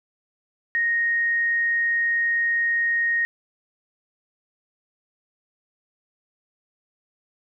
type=tone; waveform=sine; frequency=1864.7 Hz; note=A#6; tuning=in tune; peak=-19 dBFS; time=0.75-3.25 s; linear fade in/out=0 ms; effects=none